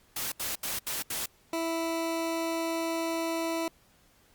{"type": "noise bursts", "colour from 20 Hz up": "white", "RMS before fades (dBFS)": -33, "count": 5, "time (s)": [0.16, 1.26], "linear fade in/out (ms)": 5, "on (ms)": 160, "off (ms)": 75}
{"type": "tone", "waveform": "20% pulse", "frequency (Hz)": 329.6, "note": "E4", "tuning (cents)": 0, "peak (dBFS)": -24, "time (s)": [1.53, 3.68], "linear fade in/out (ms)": 2}
{"effects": ["pink hiss -63 dBFS RMS until 4.34 s", "Opus 48 kbps"]}